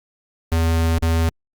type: tone with dropouts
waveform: square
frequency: 82.2 Hz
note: E2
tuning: 4 cents flat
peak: -16 dBFS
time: 0.52-1.29 s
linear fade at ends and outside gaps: 0 ms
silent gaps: 0.982-1.025 s
effects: Opus 48 kbps